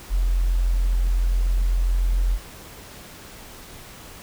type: tone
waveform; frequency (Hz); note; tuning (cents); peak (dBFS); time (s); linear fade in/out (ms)
sine; 43.65; F1; 0; -17; 0.09-2.39; 50
effects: pink hiss -42 dBFS RMS until 4.22 s